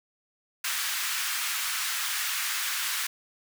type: high-pass noise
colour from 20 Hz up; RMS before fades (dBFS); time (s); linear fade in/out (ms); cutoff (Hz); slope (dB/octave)
pink; -30; 0.64-3.07; 5; 1300; 24
effects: none